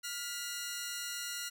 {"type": "tone pair together", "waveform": "10% pulse", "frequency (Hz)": [1415, 1971.3], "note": ["F6", "B6"], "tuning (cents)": [22, -4], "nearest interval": "tritone", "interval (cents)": 574, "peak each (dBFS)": [-31, -34], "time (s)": [0.03, 1.5], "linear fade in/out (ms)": 20, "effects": []}